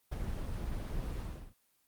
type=noise with ADSR envelope; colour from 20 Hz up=brown; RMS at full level=-32 dBFS; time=0.11-1.54 s; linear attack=21 ms; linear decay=13 ms; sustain=-5 dB; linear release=340 ms; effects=white hiss -73 dBFS RMS until 1.87 s + Opus 24 kbps